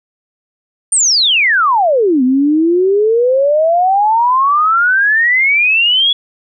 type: exponential two-way sweep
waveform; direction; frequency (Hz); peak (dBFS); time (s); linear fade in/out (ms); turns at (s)
sine; down then up; 9190 to 248.7 to 3406; -8; 0.92-6.13; 5; 2.23
effects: none